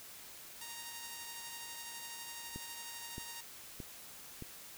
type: tone with tremolo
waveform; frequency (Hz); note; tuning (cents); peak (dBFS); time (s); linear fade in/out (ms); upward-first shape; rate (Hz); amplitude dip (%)
5% pulse; 932.3; A#5; 0; -32; 0.61-3.41; 5; sine; 12; 30
type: click train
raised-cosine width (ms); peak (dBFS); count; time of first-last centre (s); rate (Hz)
3; -31; 4; 2.56-4.423; 1.61
effects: white hiss -52 dBFS RMS until 4.77 s